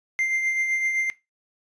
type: tone with tremolo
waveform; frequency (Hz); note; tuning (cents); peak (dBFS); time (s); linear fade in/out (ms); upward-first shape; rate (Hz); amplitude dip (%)
triangle; 2093; C7; 0; -18; 0.19-1.1; 0; triangle; 7.8; 45
effects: noise-tail reverb RT60 0.2 s tail -17 dB re dry + resampled to 22050 Hz